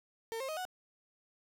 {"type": "tone with pitch steps", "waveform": "35% pulse", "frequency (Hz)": [453.4, 533, 626.6, 736.6], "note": ["A#4", "C5", "D#5", "F#5"], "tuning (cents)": [-48, 32, 12, -8], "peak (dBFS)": -35, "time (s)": [0.32, 0.652], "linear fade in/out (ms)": 0, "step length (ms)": 83, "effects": []}